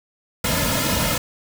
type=noise with comb filter; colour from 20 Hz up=pink; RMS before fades=-21 dBFS; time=0.44-1.18 s; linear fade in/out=5 ms; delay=2.6 ms; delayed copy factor=-0.9; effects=none